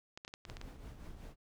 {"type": "clicks", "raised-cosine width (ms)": 0.2, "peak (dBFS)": -29, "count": 8, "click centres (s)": [0.175, 0.249, 0.279, 0.339, 0.452, 0.499, 0.569, 0.614]}
{"type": "noise with tremolo", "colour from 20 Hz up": "brown", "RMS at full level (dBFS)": -46, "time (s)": [0.45, 1.36], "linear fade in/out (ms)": 50, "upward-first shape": "triangle", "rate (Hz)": 5.3, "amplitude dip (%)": 60}
{"effects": []}